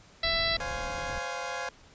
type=harmonic tone; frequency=664 Hz; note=E5; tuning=12 cents sharp; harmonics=1 / 2 / 3 / 4 / 5 / 6 / 7 / 8; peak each=-33 / -37 / -31 / -39 / -37 / -30 / -34 / -41 dBFS; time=0.23-0.57 s; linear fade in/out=5 ms
type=noise; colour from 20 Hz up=brown; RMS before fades=-40 dBFS; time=0.24-1.19 s; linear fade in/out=5 ms
type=chord; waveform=20% pulse; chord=Db major seventh; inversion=third; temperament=equal with one note detuned; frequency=515.7 / 554.4 / 698.5 / 830.6 Hz; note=C5 / Db5 / F5 / Ab5; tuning=-25 / 0 / 0 / 0 cents; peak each=-33 / -36 / -33 / -33 dBFS; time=0.6-1.69 s; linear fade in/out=2 ms
effects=pink hiss -56 dBFS RMS until 1.94 s + resampled to 16000 Hz